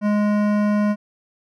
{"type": "tone with hard clipping", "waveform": "sine", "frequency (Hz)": 208.1, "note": "G#3", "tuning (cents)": 4, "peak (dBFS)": -18, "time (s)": [0.01, 0.96], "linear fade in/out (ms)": 50, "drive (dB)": 15, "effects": []}